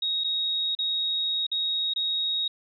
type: tone with dropouts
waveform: sine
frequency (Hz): 3769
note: A#7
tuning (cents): +18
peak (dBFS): -24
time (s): 0.02-2.48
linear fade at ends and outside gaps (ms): 5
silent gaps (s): 0.238-0.243 / 0.751-0.788 / 1.467-1.515 / 1.937-1.96
effects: none